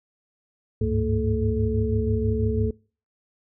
sine tone cluster, 71 / 98.7 / 104.8 / 225.9 / 432.1 Hz, C#2 / G2 / G#2 / A3 / A4, +42 / +12 / +16 / +46 / -31 cents, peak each -27 dBFS, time 0.81-2.71 s, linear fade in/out 5 ms, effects noise-tail reverb RT60 0.4 s tail -25 dB re dry

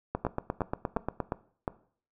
two click trains, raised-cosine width 1 ms, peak -15 / -15 dBFS, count 5 / 10, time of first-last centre 0.25-1.679 / 0.15-1.203 s, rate 2.8 / 8.55 Hz, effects noise-tail reverb RT60 0.5 s tail -18 dB re dry

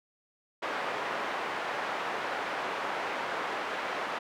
pink band-pass noise, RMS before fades -34 dBFS, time 0.62-4.19 s, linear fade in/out 10 ms, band 580 to 1900 Hz, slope 12 dB/octave, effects none

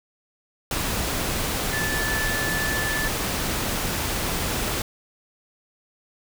sine tone in noise, 1745 Hz, A6, 15 cents flat, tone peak -26 dBFS, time 1.73-3.08 s, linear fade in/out 2 ms, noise pink, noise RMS -26 dBFS, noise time 0.71-4.82 s, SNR -3 dB, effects none

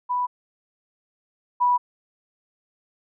sine tone pair in turn, 987.8 / 981 Hz, B5 / B5, 0 / -12 cents, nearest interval unison, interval 12 cents, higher first, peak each -21 / -16 dBFS, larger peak second, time 0.09-0.27 / 1.6-1.78 s, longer neither, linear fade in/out 20 ms, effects none

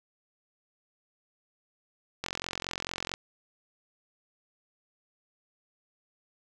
click train, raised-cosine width 0.2 ms, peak -15 dBFS, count 41, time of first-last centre 2.24-3.139 s, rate 44.5 Hz, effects none

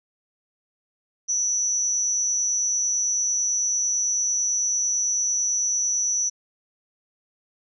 sine tone with amplitude modulation, 5920 Hz, F#8, in tune, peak -17 dBFS, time 1.28-6.3 s, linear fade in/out 20 ms, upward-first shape sine, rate 209 Hz, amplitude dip 80%, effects none

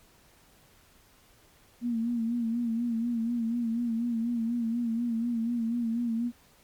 sine tone with vibrato, 233.1 Hz, A#3, in tune, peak -26 dBFS, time 1.81-6.32 s, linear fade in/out 50 ms, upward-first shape sine, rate 4.1 Hz, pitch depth 61 cents each way, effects pink hiss -60 dBFS RMS until 6.63 s + MP3 96 kbps

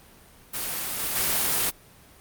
white noise with level steps, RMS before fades -30 / -28 / -24 dBFS, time 0.53-1.71 s, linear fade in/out 20 ms, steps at 0.99 / 1.15 s, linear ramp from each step 10 ms, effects pink hiss -52 dBFS RMS until 2.2 s + Opus 32 kbps

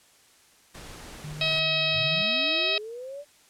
pink noise, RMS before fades -43 dBFS, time 0.74-1.6 s, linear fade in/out 10 ms
sine tone, 150.6 Hz, D3, 44 cents sharp, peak -35 dBFS, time 1.24-2.22 s, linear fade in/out 2 ms
harmonic tone, 639 Hz, D#5, 46 cents sharp, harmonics 1 / 2 / 3 / 4 / 5 / 6 / 7 / 8, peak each -31 / -39 / -38 / -27 / -32 / -27 / -35 / -34 dBFS, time 1.41-2.78 s, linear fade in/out 2 ms
sine linear sweep, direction up, 83.4 to 592 Hz, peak -35 dBFS, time 1.92-3.25 s, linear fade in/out 50 ms
effects white hiss -58 dBFS RMS until 3.49 s + low-pass 10000 Hz 12 dB/octave

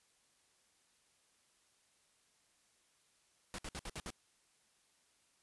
pink noise bursts, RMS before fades -44 dBFS, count 6, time 3.54-4.104 s, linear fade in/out 0 ms, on 44 ms, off 60 ms, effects white hiss -73 dBFS RMS until 5.42 s + resampled to 24000 Hz

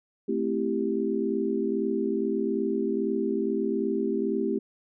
sine chord, A minor seventh, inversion none, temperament equal, 220 / 261.6 / 329.6 / 392 Hz, A3 / C4 / E4 / G4, 0 / 0 / 0 / 0 cents, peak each -30 / -31 / -31 / -28 dBFS, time 0.28-4.59 s, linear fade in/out 10 ms, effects none

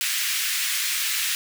pink high-pass noise, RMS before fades -25 dBFS, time 0.01-1.35 s, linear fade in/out 0 ms, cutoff 1800 Hz, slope 24 dB/octave, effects none

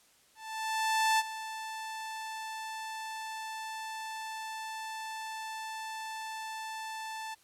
sawtooth tone with ADSR envelope, 881 Hz, A5, 2 cents sharp, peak -20 dBFS, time 0.35-7.35 s, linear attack 840 ms, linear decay 33 ms, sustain -14 dB, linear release 16 ms, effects white hiss -64 dBFS RMS until 7.43 s + low-pass 11000 Hz 12 dB/octave

